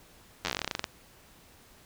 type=slowing click train; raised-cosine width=0.2 ms; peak=-12 dBFS; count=17; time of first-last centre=0.45-0.842 s; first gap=10 ms; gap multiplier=1.11; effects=pink hiss -57 dBFS RMS until 1.85 s